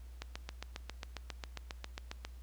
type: click train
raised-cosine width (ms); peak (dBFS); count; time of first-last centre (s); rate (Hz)
0.2; -23; 16; 0.22-2.25; 7.39
effects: added 60 Hz sine -47 dBFS peak until 2.42 s + pink hiss -66 dBFS RMS until 2.42 s